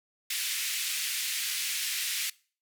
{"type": "band-pass noise", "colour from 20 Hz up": "pink", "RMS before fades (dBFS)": -32, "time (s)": [0.3, 2.3], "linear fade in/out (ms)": 5, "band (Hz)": [2100, 16000], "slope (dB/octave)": 24, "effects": ["noise-tail reverb RT60 0.4 s tail -22 dB re dry"]}